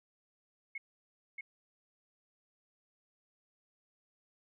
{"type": "tone with echo", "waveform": "sine", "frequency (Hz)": 2178, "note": "C#7", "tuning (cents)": -31, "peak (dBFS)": -38, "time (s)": [0.75, 0.78], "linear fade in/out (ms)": 5, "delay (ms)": 630, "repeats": 1, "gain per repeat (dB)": -2, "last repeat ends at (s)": 1.41, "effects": []}